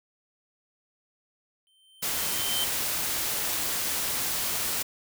square tone with exponential growth, 3108 Hz, G7, 16 cents flat, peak -26 dBFS, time 1.67-2.64 s, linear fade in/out 0 ms, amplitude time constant 210 ms
white noise, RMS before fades -29 dBFS, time 2.02-4.83 s, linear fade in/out 10 ms
effects none

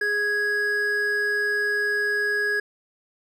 triangle tone pair together, 415.3 / 1661.2 Hz, G#4 / G#6, 0 / 0 cents, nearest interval 2 octaves, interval 2400 cents, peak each -27 / -20 dBFS, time 0.01-2.6 s, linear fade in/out 5 ms, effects none

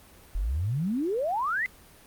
sine exponential sweep, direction up, 40.06 to 2089 Hz, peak -25 dBFS, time 0.35-1.66 s, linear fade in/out 0 ms, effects pink hiss -53 dBFS RMS until 2.06 s + Opus 32 kbps

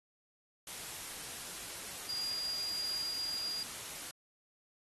sine tone in noise, 4834 Hz, D8, 49 cents sharp, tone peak -35 dBFS, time 2.09-3.63 s, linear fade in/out 2 ms, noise white, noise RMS -44 dBFS, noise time 0.67-4.11 s, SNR +6 dB, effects AAC 32 kbps

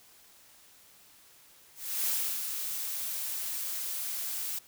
blue noise with ADSR envelope, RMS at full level -29 dBFS, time 1.75-4.59 s, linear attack 320 ms, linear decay 330 ms, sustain -6 dB, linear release 8 ms, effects white hiss -58 dBFS RMS until 4.67 s

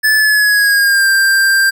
square tone with pitch glide, 1736 to 1582.8 Hz, A6 to G6, -24 to +16 cents, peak -9 dBFS, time 0.03-1.71 s, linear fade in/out 20 ms, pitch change -160 cents, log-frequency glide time 0.17-1.08 s, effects none

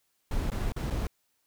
brown noise with dropouts, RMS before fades -30 dBFS, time 0.31-1.07 s, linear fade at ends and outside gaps 2 ms, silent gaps 0.502-0.517 / 0.721-0.763 / 0.902-0.906 s, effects white hiss -74 dBFS RMS until 1.46 s

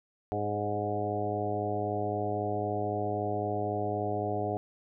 harmonic tone with a mistuned harmonic, 103.83 Hz, G#2, in tune, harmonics 1 / 2 / 3 / 4 / 5 / 6 / 7 / 8, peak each -36 / -41 / -38 / -35 / -40 / -37 / -34 / -46 dBFS, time 0.32-4.57 s, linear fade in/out 0 ms, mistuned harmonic 5, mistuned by +33 cents, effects none

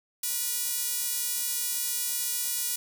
sawtooth tone with high-pass filter, 484.4 Hz, B4, 34 cents flat, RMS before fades -30 dBFS, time 0.23-2.76 s, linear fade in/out 5 ms, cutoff 7800 Hz, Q 0.58, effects none

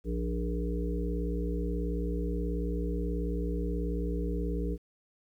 harmonic tone with a mistuned harmonic, 58.5 Hz, A#1, 7 cents sharp, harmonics 1 / 3 / 5 / 7 / 8, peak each -31 / -36 / -38 / -39 / -40 dBFS, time 0.04-4.78 s, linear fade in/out 50 ms, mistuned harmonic 5, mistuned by +18 cents, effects 11-bit

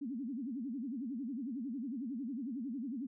sine tone with vibrato, 252.6 Hz, B3, 39 cents sharp, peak -37 dBFS, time 0.01-3.07 s, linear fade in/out 10 ms, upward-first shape sine, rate 11 Hz, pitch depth 250 cents each way, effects none

